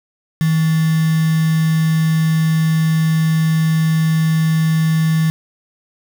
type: tone with quantisation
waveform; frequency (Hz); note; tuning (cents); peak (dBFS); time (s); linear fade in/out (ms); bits
sine; 160; D#3; +49; -12; 0.41-5.3; 0; 4
effects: none